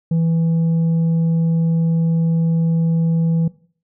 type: tone with tanh clipping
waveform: sine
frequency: 164.81 Hz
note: E3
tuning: in tune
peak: -15 dBFS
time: 0.11-3.48 s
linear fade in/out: 5 ms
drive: 4 dB
effects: noise-tail reverb RT60 0.5 s tail -20 dB re dry